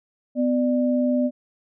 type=tone pair together; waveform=sine; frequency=251.1 / 594 Hz; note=B3 / D5; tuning=+29 / +20 cents; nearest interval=octave + minor third; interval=1491 cents; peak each=-19 / -24 dBFS; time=0.35-1.31 s; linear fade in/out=50 ms; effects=none